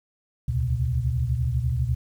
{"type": "tone cluster", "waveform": "sine", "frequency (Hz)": [69.5, 77.8, 121.7, 133.6], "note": ["C#2", "D#2", "B2", "C3"], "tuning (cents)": [5, 0, -25, 36], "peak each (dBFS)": [-28, -28, -24, -32], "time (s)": [0.48, 1.95], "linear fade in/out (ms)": 5, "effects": ["9-bit"]}